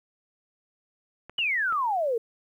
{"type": "clicks", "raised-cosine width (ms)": 0.5, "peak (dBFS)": -27, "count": 3, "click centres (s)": [1.296, 1.387, 1.725]}
{"type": "exponential sweep", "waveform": "sine", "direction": "down", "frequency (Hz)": [3003, 440], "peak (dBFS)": -23, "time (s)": [1.38, 2.18], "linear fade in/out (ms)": 5}
{"effects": ["10-bit"]}